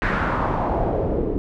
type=noise with low-pass filter sweep; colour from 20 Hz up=pink; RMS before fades=-22 dBFS; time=0.02-1.38 s; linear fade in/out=0 ms; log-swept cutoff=1800 to 370 Hz; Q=2.5; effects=none